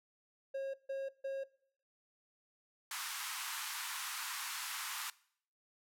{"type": "tone bursts", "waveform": "triangle", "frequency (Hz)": 542, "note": "C#5", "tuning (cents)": -39, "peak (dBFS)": -34, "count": 3, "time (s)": [0.54, 1.44], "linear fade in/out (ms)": 10, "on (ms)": 200, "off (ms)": 150}
{"type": "band-pass noise", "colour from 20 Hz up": "pink", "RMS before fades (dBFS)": -42, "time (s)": [2.91, 5.1], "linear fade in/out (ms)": 2, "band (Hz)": [930, 15000], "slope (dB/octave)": 48}
{"effects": ["noise-tail reverb RT60 0.6 s tail -21 dB re dry"]}